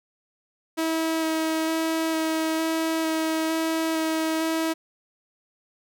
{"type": "tone with vibrato", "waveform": "sawtooth", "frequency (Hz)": 321.4, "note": "E4", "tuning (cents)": -44, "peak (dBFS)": -19, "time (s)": [0.77, 4.74], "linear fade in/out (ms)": 20, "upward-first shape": "square", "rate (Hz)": 1.1, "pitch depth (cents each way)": 10, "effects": []}